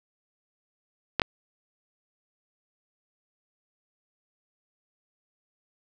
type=clicks; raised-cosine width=0.3 ms; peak=-6 dBFS; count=2; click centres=1.197 / 1.218 s; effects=none